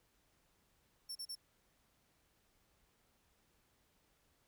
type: tone bursts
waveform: sawtooth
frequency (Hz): 5430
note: F8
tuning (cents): -50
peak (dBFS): -40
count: 3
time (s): 1.09-1.354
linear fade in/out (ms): 10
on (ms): 64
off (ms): 36
effects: pink hiss -75 dBFS RMS until 4.47 s